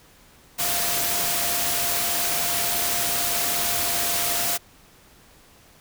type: tone in noise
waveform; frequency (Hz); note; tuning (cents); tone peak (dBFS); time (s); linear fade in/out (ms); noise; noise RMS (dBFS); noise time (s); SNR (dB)
sine; 695; F5; -9; -33; 0.58-4.58; 20; white; -24; 0.58-4.58; -12
effects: pink hiss -53 dBFS RMS until 5.8 s